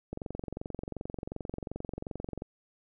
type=click train; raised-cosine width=2 ms; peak=-23 dBFS; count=53; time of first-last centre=0.13-2.421 s; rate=22.7 Hz; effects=none